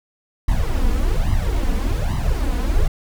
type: noise with flanger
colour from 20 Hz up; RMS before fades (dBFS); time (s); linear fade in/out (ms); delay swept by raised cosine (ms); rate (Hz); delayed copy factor
brown; -18; 0.48-2.88; 5; 1 to 4.1; 1.2; +1
effects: none